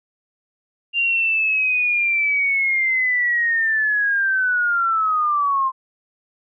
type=linear sweep; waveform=sine; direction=down; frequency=2794 to 1043 Hz; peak=-16 dBFS; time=0.93-5.72 s; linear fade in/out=50 ms; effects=none